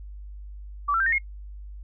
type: tone with pitch steps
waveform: sine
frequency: 1152 / 1346.4 / 1573.7 / 1839.3 / 2150 Hz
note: D6 / E6 / G6 / A#6 / C7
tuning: -34 / +36 / +6 / -24 / +47 cents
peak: -20 dBFS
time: 0.88-1.185 s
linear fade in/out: 10 ms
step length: 61 ms
effects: noise-tail reverb RT60 0.1 s tail -24 dB re dry + added 50 Hz sine -37 dBFS peak until 1.83 s